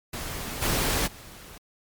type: noise with level steps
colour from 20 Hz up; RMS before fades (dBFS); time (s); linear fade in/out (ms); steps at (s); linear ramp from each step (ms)
pink; -34 / -25 / -45; 0.13-1.58; 5; 0.61 / 1.06; 20
effects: MP3 96 kbps